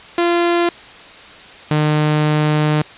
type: tone pair in turn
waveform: sawtooth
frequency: 344.6 / 151.74 Hz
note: F4 / D#3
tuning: -23 / -43 cents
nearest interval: octave + major second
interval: 1420 cents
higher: first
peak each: -9 dBFS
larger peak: neither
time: 0.18-0.69 / 1.71-2.82 s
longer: second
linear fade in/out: 2 ms
effects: white hiss -38 dBFS RMS until 2.97 s + resampled to 8000 Hz